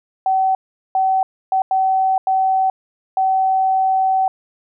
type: tone bursts at uneven times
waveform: sine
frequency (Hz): 762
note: G5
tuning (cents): -49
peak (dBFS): -13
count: 6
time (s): 0.26-0.55 / 0.95-1.23 / 1.52-1.62 / 1.71-2.18 / 2.27-2.7 / 3.17-4.28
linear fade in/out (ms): 2
effects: none